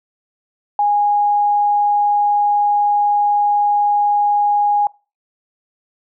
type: tone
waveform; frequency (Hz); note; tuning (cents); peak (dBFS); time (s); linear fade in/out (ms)
sine; 824; G#5; -14; -12; 0.79-4.87; 2
effects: noise-tail reverb RT60 0.3 s tail -23 dB re dry